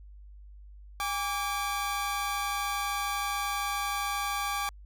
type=tone pair together; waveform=sawtooth; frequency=810 / 1158.6 Hz; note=G#5 / D6; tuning=-43 / -24 cents; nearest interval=tritone; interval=619 cents; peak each=-29 / -28 dBFS; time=1-4.69 s; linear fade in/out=0 ms; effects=added 50 Hz sine -46 dBFS peak until 4.85 s